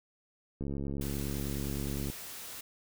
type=click train; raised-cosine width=3 ms; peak=-24 dBFS; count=105; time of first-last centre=0.61-2.1 s; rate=69.8 Hz
type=noise; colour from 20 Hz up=white; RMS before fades=-44 dBFS; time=1.01-2.61 s; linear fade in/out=5 ms
effects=none